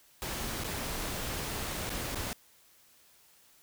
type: noise with dropouts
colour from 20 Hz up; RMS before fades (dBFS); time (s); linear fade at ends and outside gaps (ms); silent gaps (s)
pink; -36; 0.22-2.33; 0; 0.637-0.644 / 1.894-1.902 / 2.147-2.156
effects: white hiss -62 dBFS RMS until 3.62 s